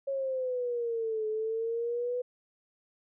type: exponential two-way sweep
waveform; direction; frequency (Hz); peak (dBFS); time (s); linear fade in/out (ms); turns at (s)
sine; down then up; 552 to 430 to 497.7; -29; 0.07-2.22; 10; 1.27
effects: none